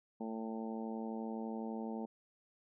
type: harmonic tone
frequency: 111.9 Hz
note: A2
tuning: 30 cents sharp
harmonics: 2 / 3 / 4 / 5 / 6 / 7 / 8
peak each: -40 / -48 / -47 / -51 / -54 / -50 / -52 dBFS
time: 0.2-2.06 s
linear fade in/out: 10 ms
effects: none